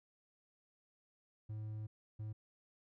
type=tone bursts at uneven times; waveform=triangle; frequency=107.8 Hz; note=A2; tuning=35 cents flat; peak=-39 dBFS; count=2; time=1.49-1.87 / 2.19-2.33 s; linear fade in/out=10 ms; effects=none